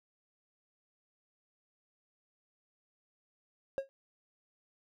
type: tone with exponential decay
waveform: triangle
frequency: 543 Hz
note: C#5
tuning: 36 cents flat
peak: -25 dBFS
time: 3.78-3.89 s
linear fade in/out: 0 ms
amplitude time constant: 22 ms
effects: none